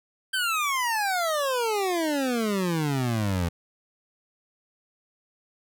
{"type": "exponential sweep", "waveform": "25% pulse", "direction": "down", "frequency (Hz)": [1575, 82.41], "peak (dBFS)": -20, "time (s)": [0.33, 3.49], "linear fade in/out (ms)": 10, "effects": []}